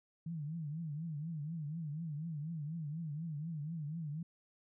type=tone with vibrato; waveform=sine; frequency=156.3 Hz; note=D#3; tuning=8 cents sharp; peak=-38 dBFS; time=0.26-4.23 s; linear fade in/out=5 ms; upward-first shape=triangle; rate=4.1 Hz; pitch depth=170 cents each way; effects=none